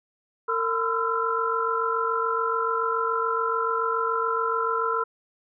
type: tone cluster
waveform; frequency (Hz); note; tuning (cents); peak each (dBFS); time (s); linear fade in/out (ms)
sine; 455.2 / 1017 / 1322 / 1369; A#4 / C6 / E6 / F6; -41 / -50 / +5 / -35; -28; 0.48-5.04; 10
effects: none

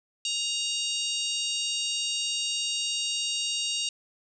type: harmonic tone with a mistuned harmonic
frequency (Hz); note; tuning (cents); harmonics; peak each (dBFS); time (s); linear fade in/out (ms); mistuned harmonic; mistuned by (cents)
940; A#5; +14; 3 / 4 / 5 / 6 / 7 / 8 / 9; -31 / -33 / -35 / -37 / -38 / -39 / -40; 0.25-3.89; 2; 5; -36
effects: none

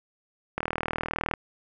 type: click train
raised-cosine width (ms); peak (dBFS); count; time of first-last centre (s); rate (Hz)
0.5; -12; 31; 0.58-1.338; 39.6
effects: none

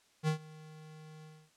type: tone with ADSR envelope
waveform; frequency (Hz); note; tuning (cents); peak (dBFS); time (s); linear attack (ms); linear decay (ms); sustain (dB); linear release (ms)
square; 155.56; D#3; 0; -27; 0.23-1.51; 48; 100; -23; 270
effects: white hiss -68 dBFS RMS until 1.56 s + low-pass 8000 Hz 12 dB/octave

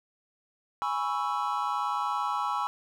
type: chord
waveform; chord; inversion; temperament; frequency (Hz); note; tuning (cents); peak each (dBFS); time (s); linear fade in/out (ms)
triangle; C# minor seventh; second; equal; 830.6 / 987.8 / 1108.7 / 1318.5; G#5 / B5 / C#6 / E6; 0 / 0 / 0 / 0; -31; 0.82-2.67; 0
effects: none

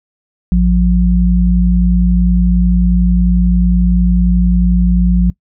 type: tone pair together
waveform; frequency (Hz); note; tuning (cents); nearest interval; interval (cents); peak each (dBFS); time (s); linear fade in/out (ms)
sine; 55.9 / 178.8; A1 / F3; +28 / +41; octave + minor sixth; 2013; -10; 0.52-5.3; 0
effects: noise-tail reverb RT60 0.1 s tail -21 dB re dry

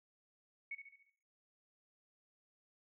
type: tone with echo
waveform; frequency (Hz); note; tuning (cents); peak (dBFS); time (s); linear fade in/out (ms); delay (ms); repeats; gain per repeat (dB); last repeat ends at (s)
sine; 2217; C#7; 0; -40; 0.71-0.75; 5; 70; 5; -6; 1.1
effects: noise-tail reverb RT60 0.7 s tail -19 dB re dry

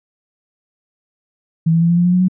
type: tone with pitch steps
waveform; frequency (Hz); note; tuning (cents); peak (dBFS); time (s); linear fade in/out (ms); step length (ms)
sine; 162.9 / 165.84 / 168.84 / 171.89 / 175 / 178.16 / 181.38 / 184.65; E3 / E3 / E3 / F3 / F3 / F3 / F#3 / F#3; -20 / +11 / +42 / -27 / +4 / +35 / -34 / -3; -10; 1.66-2.284; 10; 78
effects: none

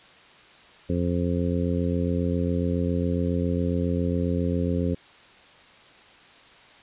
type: harmonic tone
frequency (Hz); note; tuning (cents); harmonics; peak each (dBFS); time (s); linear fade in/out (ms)
87.31; F2; 0; 1 / 2 / 3 / 4 / 5 / 6; -27 / -27 / -28 / -35 / -32 / -33; 0.89-4.95; 10
effects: white hiss -51 dBFS RMS until 6.82 s + resampled to 8000 Hz

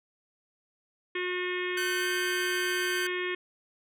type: harmonic tone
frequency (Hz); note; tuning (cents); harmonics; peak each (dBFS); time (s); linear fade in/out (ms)
361.5; F#4; -40; 1 / 3 / 4 / 5 / 6 / 7 / 8 / 9 / 10; -32 / -41 / -45 / -35 / -38 / -40 / -46 / -42 / -53; 1.15-3.35; 5
type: tone with pitch glide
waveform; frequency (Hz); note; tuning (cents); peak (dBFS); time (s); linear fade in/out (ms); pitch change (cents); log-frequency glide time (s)
sawtooth; 1527 to 1543.9; G6 to G6; -46 to -27; -27; 1.77-3.07; 5; +19; 1.98-2.06
effects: none

